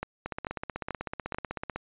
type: two click trains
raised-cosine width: 0.5 ms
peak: -18 / -17 dBFS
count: 25 / 4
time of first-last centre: 0.26-1.76 / 0.03-1.346 s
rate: 16 / 2.28 Hz
effects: resampled to 8000 Hz